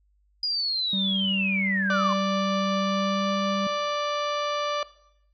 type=linear sweep; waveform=sine; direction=down; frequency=4928 to 1019 Hz; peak=-24 dBFS; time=0.43-2.13 s; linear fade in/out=2 ms
type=tone with pitch glide; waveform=triangle; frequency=194.1 to 197.61 Hz; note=G3 to G3; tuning=-17 to +14 cents; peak=-25 dBFS; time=0.93-3.67 s; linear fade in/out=2 ms; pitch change=+31 cents; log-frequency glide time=2.81-3.29 s
type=harmonic tone; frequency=587.3 Hz; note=D5; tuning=in tune; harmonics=1 / 2 / 3 / 4 / 5 / 6 / 7 / 8 / 10; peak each=-28 / -28 / -40 / -40 / -38 / -38 / -46 / -42 / -47 dBFS; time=1.9-4.83 s; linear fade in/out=2 ms
effects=noise-tail reverb RT60 0.8 s tail -18 dB re dry + added 50 Hz sine -62 dBFS peak until 5.33 s